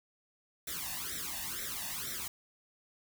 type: noise with flanger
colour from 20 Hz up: white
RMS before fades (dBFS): -39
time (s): 0.67-2.28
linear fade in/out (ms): 5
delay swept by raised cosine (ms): 0.52 to 1.13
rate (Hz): 2.1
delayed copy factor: +1
effects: none